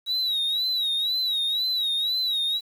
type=tone with vibrato; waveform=sine; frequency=3857 Hz; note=B7; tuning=42 cents flat; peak=-20 dBFS; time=0.06-2.61 s; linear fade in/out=50 ms; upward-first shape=sine; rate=2 Hz; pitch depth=89 cents each way; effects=tanh soft clip ceiling -21 dBFS + 8-bit